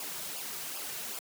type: noise with flanger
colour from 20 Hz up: white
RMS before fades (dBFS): -39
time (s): 0-1.19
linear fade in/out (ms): 2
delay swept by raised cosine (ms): 0.5 to 3.8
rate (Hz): 2.6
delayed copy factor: -0.65
effects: high-pass 150 Hz 12 dB/octave